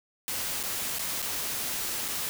white noise with dropouts, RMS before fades -32 dBFS, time 0.28-2.29 s, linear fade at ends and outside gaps 0 ms, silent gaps 0.629-0.636 / 0.985-0.993 / 1.22-1.226 / 2.081-2.085 s, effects none

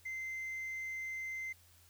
sine tone with tanh clipping, 2076 Hz, C7, 14 cents flat, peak -39 dBFS, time 0.05-1.53 s, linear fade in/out 10 ms, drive 1 dB, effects added 86 Hz sine -65 dBFS peak until 1.89 s + white hiss -65 dBFS RMS until 1.89 s

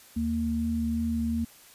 sine tone pair together, 77.78 / 230.5 Hz, D#2 / A#3, 0 / -19 cents, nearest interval octave + perfect fifth, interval 1881 cents, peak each -32 / -26 dBFS, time 0.16-1.45 s, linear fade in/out 10 ms, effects white hiss -53 dBFS RMS until 1.74 s + resampled to 32000 Hz

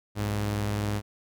sawtooth tone pair together, 61.74 / 103.83 Hz, B1 / G#2, 0 / 0 cents, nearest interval major sixth, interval 900 cents, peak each -33 / -23 dBFS, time 0.15-1.02 s, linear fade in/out 50 ms, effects none

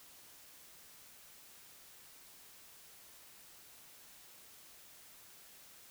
silence, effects white hiss -58 dBFS RMS until 5.9 s

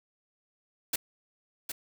white noise with echo, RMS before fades -29 dBFS, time 0.93-0.96 s, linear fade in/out 5 ms, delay 760 ms, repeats 1, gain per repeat -7 dB, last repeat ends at 1.72 s, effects none

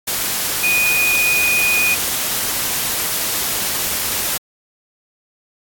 sine tone in noise, 2473 Hz, D#7, 11 cents flat, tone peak -14 dBFS, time 0.63-1.95 s, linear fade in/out 10 ms, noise white, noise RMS -20 dBFS, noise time 0.07-4.38 s, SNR +3 dB, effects AAC 64 kbps

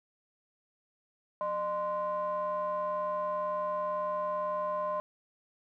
triangle ring-modulated tone, 215.5 Hz, A3, 36 cents flat, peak -25 dBFS, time 1.41-5 s, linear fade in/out 0 ms, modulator 823 Hz, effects none

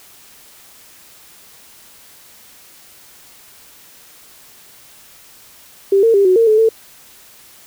sine tone with pitch steps, 393.2 / 455.6 / 398 / 369.8 / 457.4 / 431.7 / 447.3 Hz, G4 / A#4 / G4 / F#4 / A#4 / A4 / A4, +5 / -40 / +26 / -1 / -33 / -33 / +28 cents, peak -8 dBFS, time 5.92-6.69 s, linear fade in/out 5 ms, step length 110 ms, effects white hiss -44 dBFS RMS until 7.66 s

